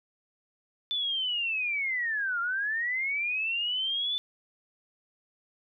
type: linear two-way sweep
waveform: sine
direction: down then up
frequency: 3520 to 1370 to 3520 Hz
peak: -27 dBFS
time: 0.91-4.18 s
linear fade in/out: 0 ms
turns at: 2.4 s
effects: none